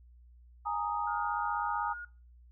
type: chord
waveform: sine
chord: Ab suspended second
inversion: none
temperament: equal with one note detuned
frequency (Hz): 830.6 / 926.4 / 1244.5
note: Ab5 / Bb5 / Eb6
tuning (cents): 0 / -11 / 0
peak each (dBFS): -35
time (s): 0.65-1.94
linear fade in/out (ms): 20
type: tone with pitch glide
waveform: sine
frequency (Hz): 1420 to 1434.8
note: F6 to F6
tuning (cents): +28 to +46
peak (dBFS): -39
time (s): 1.07-2.05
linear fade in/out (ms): 5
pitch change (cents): +18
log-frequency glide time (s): 1.53-1.79
effects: noise-tail reverb RT60 0.4 s tail -26 dB re dry + added 60 Hz sine -54 dBFS peak until 2.51 s